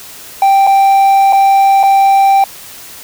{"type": "tone with dropouts", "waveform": "triangle", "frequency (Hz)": 784, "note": "G5", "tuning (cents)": 0, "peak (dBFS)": -3, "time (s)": [0.42, 2.44], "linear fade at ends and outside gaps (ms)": 2, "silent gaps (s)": [[0.668, 0.672], [1.326, 1.33], [1.831, 1.835]], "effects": ["white hiss -32 dBFS RMS until 3.03 s"]}